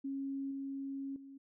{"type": "tone with level steps", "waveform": "sine", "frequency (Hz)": 273.5, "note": "C#4", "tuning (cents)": -23, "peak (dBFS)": [-36, -38, -49], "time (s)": [0.04, 1.38], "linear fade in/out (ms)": 10, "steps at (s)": [0.51, 1.16], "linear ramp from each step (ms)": 2, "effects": []}